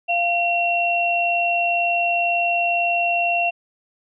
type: tone pair together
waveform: sine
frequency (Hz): 696 / 2731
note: F5 / F7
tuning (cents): -6 / -39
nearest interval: 2 octaves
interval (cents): 2367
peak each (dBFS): -20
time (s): 0.08-3.51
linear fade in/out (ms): 20
effects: none